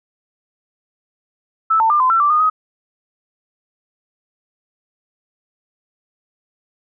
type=tone with pitch steps; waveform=sine; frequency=1314 / 895 / 1196 / 1025 / 1343 / 1171 / 1226 / 1260 Hz; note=E6 / A5 / D6 / C6 / E6 / D6 / D#6 / D#6; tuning=-6 / +29 / +31 / -36 / +32 / -5 / -26 / +21 cents; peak=-11 dBFS; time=1.7-2.5 s; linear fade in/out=10 ms; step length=100 ms; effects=none